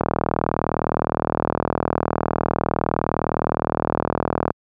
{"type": "click train", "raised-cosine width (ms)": 1, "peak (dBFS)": -4, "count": 179, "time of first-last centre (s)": [0.01, 4.505], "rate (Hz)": 39.6, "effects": ["high-pass 80 Hz 12 dB/octave"]}